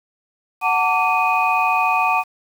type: tone cluster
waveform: sine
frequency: 740 / 894 / 1157 / 2490 Hz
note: F#5 / A5 / D6 / D#7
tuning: 0 / +27 / -26 / +1 cents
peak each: -20 dBFS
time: 0.61-2.24 s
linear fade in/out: 50 ms
effects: tanh soft clip ceiling -5 dBFS + 7-bit